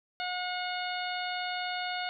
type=harmonic tone; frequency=724 Hz; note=F#5; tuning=38 cents flat; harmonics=1 / 2 / 3 / 4 / 5 / 6; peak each=-35 / -38 / -40 / -41 / -42 / -43 dBFS; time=0.2-2.09 s; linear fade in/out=0 ms; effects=none